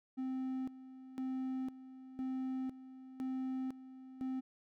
triangle tone with tremolo, 260.6 Hz, C4, 7 cents flat, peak -34 dBFS, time 0.17-4.41 s, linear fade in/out 20 ms, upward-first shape square, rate 0.99 Hz, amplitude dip 80%, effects none

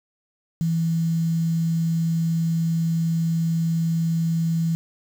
sine tone with quantisation, 164.81 Hz, E3, in tune, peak -19 dBFS, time 0.61-4.75 s, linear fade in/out 0 ms, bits 7, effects none

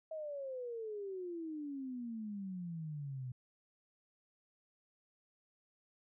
sine exponential sweep, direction down, 644 to 123.47 Hz, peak -40 dBFS, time 0.11-3.32 s, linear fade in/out 5 ms, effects none

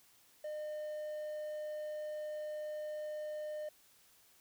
triangle tone, 607 Hz, D#5, 43 cents flat, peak -37 dBFS, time 0.44-3.69 s, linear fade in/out 5 ms, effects white hiss -66 dBFS RMS until 4.4 s

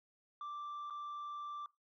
sine tone with dropouts, 1174.7 Hz, D6, in tune, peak -39 dBFS, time 0.41-1.66 s, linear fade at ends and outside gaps 2 ms, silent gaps 0.9-0.906 s, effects noise-tail reverb RT60 0.2 s tail -21 dB re dry + tanh soft clip ceiling -41 dBFS

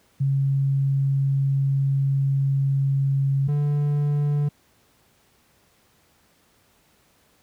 sine / triangle tone pair in turn, 137.2 / 145.89 Hz, C#3 / D3, -17 / -11 cents, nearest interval minor second, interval 106 cents, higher second, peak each -18 / -17 dBFS, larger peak second, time 0.2-3.48 / 3.48-4.49 s, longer first, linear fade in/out 10 ms, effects pink hiss -61 dBFS RMS until 7.42 s + high-pass 60 Hz 12 dB/octave

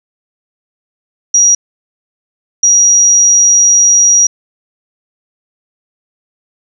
sine tone bursts at uneven times, 5750 Hz, F8, 50 cents sharp, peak -4 dBFS, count 2, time 1.34-1.55 / 2.63-4.27 s, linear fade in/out 5 ms, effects none

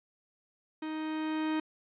45% pulse tone with level ramp, 312.3 Hz, D#4, 7 cents sharp, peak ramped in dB -35 to -28 dBFS, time 0.82-1.6 s, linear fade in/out 5 ms, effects resampled to 8000 Hz + 11-bit

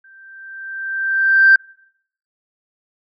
sine tone with exponential growth, 1568 Hz, G6, in tune, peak -4 dBFS, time 0.04-1.56 s, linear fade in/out 5 ms, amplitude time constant 330 ms, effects noise-tail reverb RT60 0.7 s tail -26 dB re dry + tanh soft clip ceiling -1 dBFS

